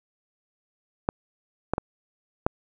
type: clicks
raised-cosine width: 1 ms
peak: -8 / -9 / -11 / -6 dBFS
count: 4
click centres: 1.089 / 1.736 / 1.781 / 2.465 s
effects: none